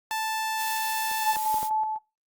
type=tone; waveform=sawtooth; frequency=880 Hz; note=A5; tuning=in tune; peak=-23 dBFS; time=0.11-1.36 s; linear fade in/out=0 ms
type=noise; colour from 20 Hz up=blue; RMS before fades=-35 dBFS; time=0.56-1.7 s; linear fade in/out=50 ms
type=clicks; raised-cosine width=1 ms; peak=-30 / -28 / -23 / -23 dBFS; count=4; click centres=1.114 / 1.368 / 1.543 / 1.63 s
type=tone with tremolo; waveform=sine; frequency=868 Hz; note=A5; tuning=24 cents flat; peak=-22 dBFS; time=1.21-1.99 s; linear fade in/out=50 ms; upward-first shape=square; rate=4 Hz; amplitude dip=40%
effects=noise-tail reverb RT60 0.3 s tail -25 dB re dry + Opus 48 kbps